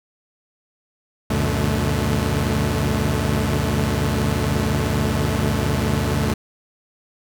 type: tone cluster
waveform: sawtooth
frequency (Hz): 71.5 / 92 / 121.1 / 147.2 / 216.9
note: D2 / F#2 / B2 / D3 / A3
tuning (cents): -46 / -9 / -34 / +4 / -25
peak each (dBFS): -21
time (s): 1.3-6.34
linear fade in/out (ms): 5
effects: none